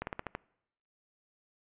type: slowing click train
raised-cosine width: 0.5 ms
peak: -20 dBFS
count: 6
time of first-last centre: 0.02-0.35 s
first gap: 51 ms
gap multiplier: 1.13
effects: noise-tail reverb RT60 0.8 s tail -24 dB re dry + resampled to 8000 Hz